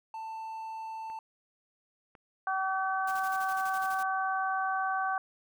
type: tone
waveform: triangle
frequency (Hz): 888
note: A5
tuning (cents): +16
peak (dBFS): -35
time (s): 0.14-1.19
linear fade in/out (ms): 2
type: clicks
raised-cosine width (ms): 0.5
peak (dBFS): -38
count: 3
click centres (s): 1.1 / 2.152 / 3.153
type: harmonic tone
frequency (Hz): 381.8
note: G4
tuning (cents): -46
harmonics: 2 / 3 / 4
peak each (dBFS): -31 / -33 / -34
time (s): 2.47-5.18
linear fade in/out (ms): 2
type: noise with tremolo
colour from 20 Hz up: white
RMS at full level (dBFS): -46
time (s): 3.07-4.03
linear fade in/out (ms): 5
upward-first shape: square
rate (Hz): 12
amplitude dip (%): 60
effects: none